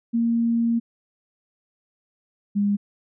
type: tone pair in turn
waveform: sine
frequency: 232.2 / 203.2 Hz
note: A#3 / G#3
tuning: -7 / -38 cents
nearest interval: major second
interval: 231 cents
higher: first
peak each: -18 dBFS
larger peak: neither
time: 0.13-0.8 / 2.55-2.77 s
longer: first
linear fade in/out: 20 ms
effects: none